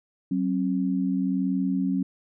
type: tone pair together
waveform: sine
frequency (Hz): 188.1 / 269.3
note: F#3 / C#4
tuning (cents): +29 / -50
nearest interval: tritone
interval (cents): 621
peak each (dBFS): -25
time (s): 0.31-2.03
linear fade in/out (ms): 5
effects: none